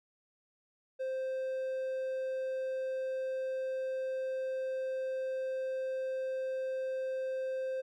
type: tone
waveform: triangle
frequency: 523.3 Hz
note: C5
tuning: in tune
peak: -31 dBFS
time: 0.99-7.82 s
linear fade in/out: 20 ms
effects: none